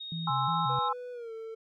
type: tone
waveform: sine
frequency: 3729 Hz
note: A#7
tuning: in tune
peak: -38 dBFS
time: 0-0.89 s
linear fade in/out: 10 ms
type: tone with vibrato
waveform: sine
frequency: 148.1 Hz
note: D3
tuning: 15 cents sharp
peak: -33 dBFS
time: 0.12-0.79 s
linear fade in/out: 2 ms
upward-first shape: square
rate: 2.8 Hz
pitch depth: 190 cents each way
type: chord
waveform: sine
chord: Ab augmented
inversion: none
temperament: equal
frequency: 830.6 / 1046.5 / 1318.5 Hz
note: Ab5 / C6 / E6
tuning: 0 / 0 / 0 cents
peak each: -31 dBFS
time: 0.27-0.93 s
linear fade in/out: 5 ms
type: tone with pitch glide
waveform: triangle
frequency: 493.9 to 447.7 Hz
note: B4 to A4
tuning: 0 to +30 cents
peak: -36 dBFS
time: 0.69-1.55 s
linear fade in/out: 10 ms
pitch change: -170 cents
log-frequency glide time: 1.12-1.32 s
effects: none